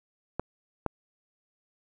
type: clicks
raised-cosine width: 1 ms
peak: -15 / -13 dBFS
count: 2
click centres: 0.396 / 0.863 s
effects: none